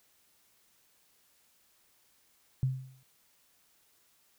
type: tone with exponential decay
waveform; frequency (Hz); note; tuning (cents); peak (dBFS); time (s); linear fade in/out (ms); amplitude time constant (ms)
sine; 130.81; C3; 0; -23; 2.63-3.03; 0; 86
effects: white hiss -68 dBFS RMS until 4.38 s